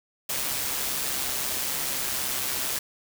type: noise with amplitude modulation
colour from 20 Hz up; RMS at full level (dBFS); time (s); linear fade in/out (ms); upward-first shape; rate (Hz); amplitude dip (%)
white; -27; 0.29-2.79; 5; sine; 133; 40
effects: none